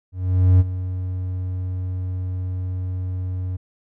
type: tone with ADSR envelope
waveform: triangle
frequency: 91.9 Hz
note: F#2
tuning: 11 cents flat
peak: -7 dBFS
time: 0.12-3.57 s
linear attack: 480 ms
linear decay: 31 ms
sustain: -14 dB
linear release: 12 ms
effects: none